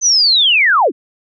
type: linear sweep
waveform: sine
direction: down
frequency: 6200 to 210 Hz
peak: -8 dBFS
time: 0.01-0.92 s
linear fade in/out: 50 ms
effects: none